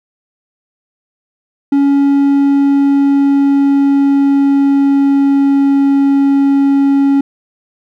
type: tone with pitch glide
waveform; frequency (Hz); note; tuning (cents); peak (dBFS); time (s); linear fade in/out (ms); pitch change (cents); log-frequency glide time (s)
triangle; 280 to 277.3; C#4 to C#4; +18 to +1; -5; 1.72-7.21; 5; -17; 1.85-5.85
effects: none